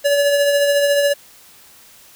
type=tone with tremolo; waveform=square; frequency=571 Hz; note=D5; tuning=49 cents flat; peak=-12 dBFS; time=0.04-1.14 s; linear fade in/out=20 ms; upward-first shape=triangle; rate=14 Hz; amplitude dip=40%; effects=white hiss -46 dBFS RMS until 2.15 s